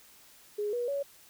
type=tone with pitch steps; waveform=sine; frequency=415.7 / 483.1 / 561.3 Hz; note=G#4 / B4 / C#5; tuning=+2 / -38 / +22 cents; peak=-29 dBFS; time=0.58-1.03 s; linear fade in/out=10 ms; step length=150 ms; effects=white hiss -57 dBFS RMS until 1.29 s